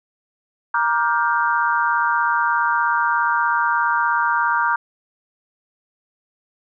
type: chord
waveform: sine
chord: G minor seventh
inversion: first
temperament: just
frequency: 940.8 / 1176 / 1411.2 / 1568 Hz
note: Bb5 / D6 / F6 / G6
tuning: +16 / +2 / +18 / 0 cents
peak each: -20 / -22 / -22 / -23 dBFS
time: 0.74-4.76 s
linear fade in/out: 5 ms
effects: none